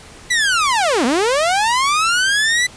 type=linear two-way sweep; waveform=sawtooth; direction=down then up; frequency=2007 to 221.8 to 2007 Hz; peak=-10 dBFS; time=0.3-2.67 s; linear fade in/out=10 ms; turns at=1.05 s; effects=pink hiss -40 dBFS RMS until 2.76 s + resampled to 22050 Hz